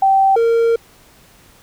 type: tone pair in turn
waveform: sine / triangle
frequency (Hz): 776 / 461.4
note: G5 / A#4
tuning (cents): -18 / -18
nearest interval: major sixth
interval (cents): 900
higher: first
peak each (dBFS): -9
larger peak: neither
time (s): 0.02-0.36 / 0.36-0.76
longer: second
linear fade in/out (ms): 5
effects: pink hiss -48 dBFS RMS until 1.62 s